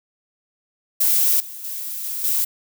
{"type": "noise with level steps", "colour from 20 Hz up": "violet", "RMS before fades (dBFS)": [-17, -35, -29, -27, -20], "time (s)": [1, 2.45], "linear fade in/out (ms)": 10, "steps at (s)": [1.4, 1.64, 2.04, 2.24], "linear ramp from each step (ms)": 2, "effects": []}